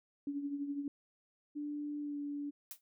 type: tone with tremolo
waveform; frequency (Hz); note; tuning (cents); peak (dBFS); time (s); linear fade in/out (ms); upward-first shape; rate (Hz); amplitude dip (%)
sine; 284.3; C#4; +44; -33; 0.27-0.88; 2; triangle; 12; 65
type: tone with pitch glide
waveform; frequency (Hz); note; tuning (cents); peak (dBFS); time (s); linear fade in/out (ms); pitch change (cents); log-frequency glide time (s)
sine; 293.7 to 288.3; D4 to D4; 0 to -32; -37; 1.55-2.51; 20; -32; 2-2.18
type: noise with exponential decay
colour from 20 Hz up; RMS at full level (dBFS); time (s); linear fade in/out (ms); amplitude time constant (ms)
blue; -41; 2.71-2.81; 0; 20
effects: none